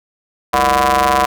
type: ring-modulated tone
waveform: sawtooth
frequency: 135.2 Hz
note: C#3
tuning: 43 cents flat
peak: -4 dBFS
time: 0.53-1.26 s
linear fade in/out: 10 ms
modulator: 867 Hz
effects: none